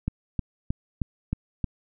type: click train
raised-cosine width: 5 ms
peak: -13 dBFS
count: 6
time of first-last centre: 0.08-1.643 s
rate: 3.2 Hz
effects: none